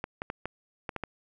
clicks, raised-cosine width 0.5 ms, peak -18 dBFS, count 7, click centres 0.041 / 0.219 / 0.301 / 0.456 / 0.892 / 0.963 / 1.037 s, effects none

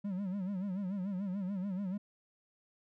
triangle tone with vibrato, 192.2 Hz, G3, 34 cents flat, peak -32 dBFS, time 0.04-1.98 s, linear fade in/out 10 ms, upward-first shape sine, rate 6.9 Hz, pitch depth 120 cents each way, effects none

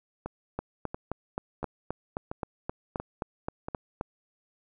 two click trains, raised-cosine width 1 ms, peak -17 / -20 dBFS, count 14 / 6, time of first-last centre 0.59-4.011 / 0.26-3.685 s, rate 3.8 / 1.46 Hz, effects none

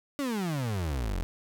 35% pulse exponential sweep, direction down, 294.2 to 39.76 Hz, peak -27 dBFS, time 0.19-1.23 s, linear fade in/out 0 ms, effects none

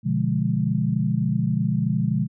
sine chord, B diminished seventh, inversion none, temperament equal, 123.47 / 146.83 / 174.61 / 207.7 Hz, B2 / D3 / F3 / Ab3, 0 / 0 / 0 / 0 cents, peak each -25 dBFS, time 0.03-2.28 s, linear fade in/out 50 ms, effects none

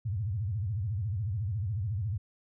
sine tone with vibrato, 102.2 Hz, G#2, 27 cents flat, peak -29 dBFS, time 0.05-2.18 s, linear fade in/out 10 ms, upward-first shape sine, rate 14 Hz, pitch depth 260 cents each way, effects none

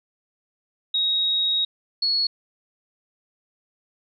sine tone pair in turn, 3783 / 4360 Hz, A#7 / C#8, +25 / -29 cents, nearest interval major second, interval 246 cents, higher second, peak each -19 / -19 dBFS, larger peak neither, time 0.94-1.65 / 2.02-2.27 s, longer first, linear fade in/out 5 ms, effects none

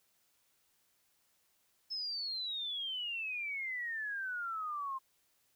sine exponential sweep, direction down, 5260 to 1046.5 Hz, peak -36 dBFS, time 1.9-4.99 s, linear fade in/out 20 ms, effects white hiss -74 dBFS RMS until 5.55 s

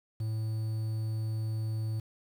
triangle tone with quantisation, 110 Hz, A2, in tune, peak -28 dBFS, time 0.2-2 s, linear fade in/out 5 ms, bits 9, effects none

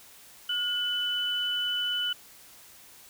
sine tone pair together, 1437.8 / 2996 Hz, F6 / F#7, +50 / +21 cents, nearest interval octave + minor second, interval 1271 cents, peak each -34 / -27 dBFS, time 0.49-2.13 s, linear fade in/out 5 ms, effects white hiss -52 dBFS RMS until 3.09 s

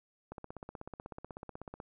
click train, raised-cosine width 1 ms, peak -29 dBFS, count 25, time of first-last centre 0.32-1.801 s, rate 16.2 Hz, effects none

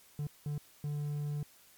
triangle tone bursts at uneven times, 146.83 Hz, D3, in tune, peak -31 dBFS, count 3, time 0.19-0.27 / 0.46-0.58 / 0.84-1.43 s, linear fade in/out 2 ms, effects white hiss -61 dBFS RMS until 1.77 s + MP3 96 kbps

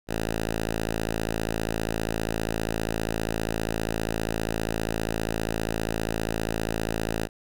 5% pulse tone, 55 Hz, A1, in tune, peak -15 dBFS, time 0.07-7.29 s, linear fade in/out 50 ms, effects none

